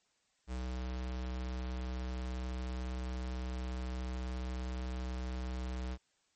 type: tone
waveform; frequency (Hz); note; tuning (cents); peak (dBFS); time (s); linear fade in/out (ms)
square; 62.9; B1; +32; -37; 0.47-5.98; 50
effects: white hiss -75 dBFS RMS until 6.35 s + MP3 32 kbps